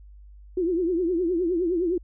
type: tone with vibrato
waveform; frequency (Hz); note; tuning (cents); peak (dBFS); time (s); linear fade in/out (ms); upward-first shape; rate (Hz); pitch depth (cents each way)
sine; 349.2; F4; 0; -21; 0.57-1.98; 5; triangle; 9.7; 150
effects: added 50 Hz sine -44 dBFS peak until 2.03 s